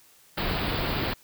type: band-stop noise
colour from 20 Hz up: pink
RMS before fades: -28 dBFS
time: 0.37-1.14 s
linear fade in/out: 10 ms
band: 4800 to 15000 Hz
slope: 96 dB/octave
effects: white hiss -57 dBFS RMS until 1.23 s